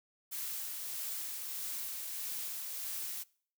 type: noise with tremolo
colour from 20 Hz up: blue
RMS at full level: -39 dBFS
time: 0.31-3.24 s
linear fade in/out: 20 ms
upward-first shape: sine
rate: 1.6 Hz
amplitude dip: 25%
effects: noise-tail reverb RT60 0.5 s tail -23 dB re dry